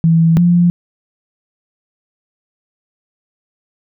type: tone pair in turn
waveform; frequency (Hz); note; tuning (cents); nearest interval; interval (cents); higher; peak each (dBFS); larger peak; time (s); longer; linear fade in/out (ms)
sine; 164.4 / 174.18; E3 / F3; -4 / -4; minor second; 100; second; -7; neither; 0.04-0.37 / 0.37-0.7; neither; 0
effects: none